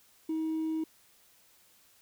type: tone with hard clipping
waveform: triangle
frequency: 318.1 Hz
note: D#4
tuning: 38 cents sharp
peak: -29 dBFS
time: 0.29-0.84 s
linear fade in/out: 5 ms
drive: 2 dB
effects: white hiss -63 dBFS RMS until 2.01 s